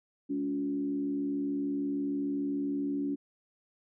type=tone with frequency modulation; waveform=sine; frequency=283.2 Hz; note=C#4; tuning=37 cents sharp; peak=-29 dBFS; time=0.29-3.16 s; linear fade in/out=20 ms; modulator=73.2 Hz; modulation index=0.59; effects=none